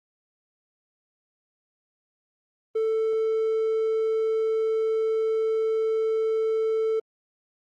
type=tone; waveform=triangle; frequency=442.6 Hz; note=A4; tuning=10 cents sharp; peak=-19 dBFS; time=2.75-7 s; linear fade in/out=10 ms; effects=tanh soft clip ceiling -15 dBFS + Opus 24 kbps